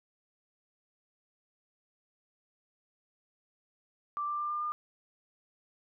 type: tone with pitch steps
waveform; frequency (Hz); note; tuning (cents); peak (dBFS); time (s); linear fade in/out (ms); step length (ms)
sine; 1174.7 / 1182.9 / 1191.1 / 1199.4 / 1207.7; D6 / D6 / D6 / D6 / D6; 0 / +12 / +24 / +36 / +48; -31; 4.17-4.72; 0; 110
effects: none